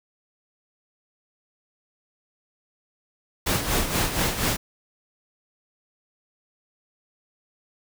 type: noise with tremolo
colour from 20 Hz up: pink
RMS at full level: -22 dBFS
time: 3.46-4.57 s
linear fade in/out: 10 ms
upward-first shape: sine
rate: 4.2 Hz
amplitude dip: 60%
effects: none